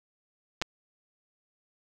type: clicks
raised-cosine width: 0.2 ms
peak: -12 dBFS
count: 2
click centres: 0.616 / 0.622 s
effects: none